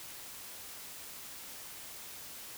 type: silence
effects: white hiss -47 dBFS RMS until 2.57 s